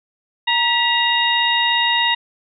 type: harmonic tone with a mistuned harmonic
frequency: 937 Hz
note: A#5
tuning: 9 cents sharp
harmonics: 1 / 2 / 3 / 4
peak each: -20 / -20 / -20 / -20 dBFS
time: 0.47-2.15 s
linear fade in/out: 10 ms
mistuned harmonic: 2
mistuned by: +64 cents
effects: none